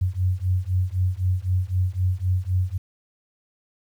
sine beating tone pair, 90.2 / 94.1 Hz, F#2 / F#2, -44 / +30 cents, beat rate 3.9 Hz, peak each -23 dBFS, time 0.01-2.78 s, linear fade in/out 10 ms, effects 9-bit

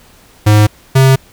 square tone pair in turn, 105.6 / 133.05 Hz, G#2 / C3, +29 / +29 cents, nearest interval major third, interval 400 cents, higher second, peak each -5 dBFS, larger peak neither, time 0.46-0.67 / 0.95-1.16 s, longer neither, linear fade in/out 10 ms, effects pink hiss -44 dBFS RMS until 1.32 s

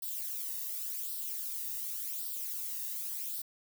violet noise with flanger, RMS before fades -38 dBFS, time 0.02-3.42 s, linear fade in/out 5 ms, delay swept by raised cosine 0.22 to 1.09 ms, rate 0.89 Hz, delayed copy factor +0.6, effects none

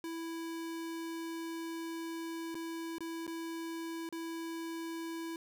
square tone with dropouts, 330 Hz, E4, 2 cents sharp, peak -39 dBFS, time 0.04-5.36 s, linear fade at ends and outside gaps 1 ms, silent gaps 2.545-2.552 / 2.983-3.006 / 3.267-3.277 / 4.09-4.125 s, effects none

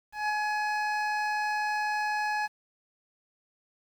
25% pulse tone with ADSR envelope, 844 Hz, G#5, 28 cents sharp, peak -21 dBFS, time 0.12-2.48 s, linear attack 170 ms, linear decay 15 ms, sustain -2 dB, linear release 30 ms, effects low-pass 4000 Hz 12 dB/octave + 9-bit

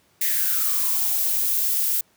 violet noise with high-pass filter sweep, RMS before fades -22 dBFS, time 0.21-2.01 s, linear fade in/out 5 ms, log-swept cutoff 2000 to 300 Hz, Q 7.3, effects pink hiss -61 dBFS RMS until 2.16 s + high-pass 100 Hz 12 dB/octave

